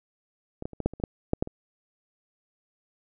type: clicks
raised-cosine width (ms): 2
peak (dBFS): -21 / -18 / -29 / -18 / -10 / -26 / -29 / -11 / -9 / -10 / -24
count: 11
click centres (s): 0.624 / 0.655 / 0.733 / 0.803 / 0.86 / 0.936 / 1 / 1.038 / 1.334 / 1.425 / 1.474
effects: none